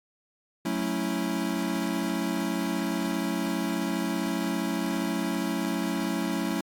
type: chord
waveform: square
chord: F# minor seventh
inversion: none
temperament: equal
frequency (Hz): 185 / 220 / 277.2 / 329.6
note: F#3 / A3 / C#4 / E4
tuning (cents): 0 / 0 / 0 / 0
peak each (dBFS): -33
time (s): 0.65-6.61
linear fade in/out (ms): 5
effects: AAC 64 kbps